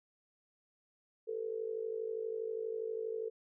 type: tone with amplitude modulation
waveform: sine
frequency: 446.5 Hz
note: A4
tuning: 25 cents sharp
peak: -32 dBFS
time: 1.27-3.3 s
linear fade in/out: 20 ms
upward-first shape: sine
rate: 52.4 Hz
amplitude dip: 80%
effects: none